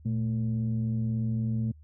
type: tone pair together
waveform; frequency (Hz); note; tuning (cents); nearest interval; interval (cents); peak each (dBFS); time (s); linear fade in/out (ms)
sine; 116.75 / 220.4; A#2 / A3; +3 / +3; major seventh; 1100; -26 / -29; 0.05-1.72; 10
effects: tanh soft clip ceiling -21 dBFS + added 76 Hz sine -49 dBFS peak until 1.83 s